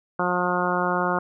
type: harmonic tone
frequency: 178.9 Hz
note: F3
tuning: 42 cents sharp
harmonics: 1 / 2 / 3 / 4 / 5 / 6 / 7 / 8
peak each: -29 / -29 / -29 / -29 / -29 / -29 / -29 / -29 dBFS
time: 0.19-1.19 s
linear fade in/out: 5 ms
effects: none